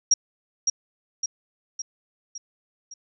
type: tone with echo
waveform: sine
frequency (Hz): 5650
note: F8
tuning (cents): +19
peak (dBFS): -13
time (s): 0.11-0.14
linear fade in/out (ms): 5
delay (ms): 560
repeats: 5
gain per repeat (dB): -5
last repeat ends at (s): 2.94
effects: none